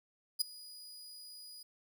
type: tone with ADSR envelope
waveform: sawtooth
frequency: 4921 Hz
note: D#8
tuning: 20 cents flat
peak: -23 dBFS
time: 0.39-1.63 s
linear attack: 23 ms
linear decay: 7 ms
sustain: -23 dB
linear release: 6 ms
effects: none